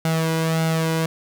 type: tone with flanger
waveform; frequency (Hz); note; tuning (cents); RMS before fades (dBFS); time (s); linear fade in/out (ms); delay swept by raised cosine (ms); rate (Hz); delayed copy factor
sawtooth; 161.9; E3; -31; -21; 0.05-1.06; 2; 1.4 to 2.02; 1.7; +0.6
effects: none